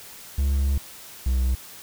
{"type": "tone pair in turn", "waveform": "triangle", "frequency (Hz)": [69, 63.21], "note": ["C#2", "B1"], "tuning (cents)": [-7, 41], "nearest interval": "major second", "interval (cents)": 152, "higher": "first", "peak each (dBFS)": -17, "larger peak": "neither", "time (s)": [[0.38, 0.78], [1.26, 1.55]], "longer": "first", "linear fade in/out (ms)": 5, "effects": ["white hiss -43 dBFS RMS until 1.82 s"]}